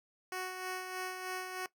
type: tone with tremolo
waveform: 10% pulse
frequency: 370 Hz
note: F#4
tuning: in tune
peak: -28 dBFS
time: 0.32-1.66 s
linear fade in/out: 2 ms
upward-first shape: sine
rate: 3.2 Hz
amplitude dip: 45%
effects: noise-tail reverb RT60 0.1 s tail -18 dB re dry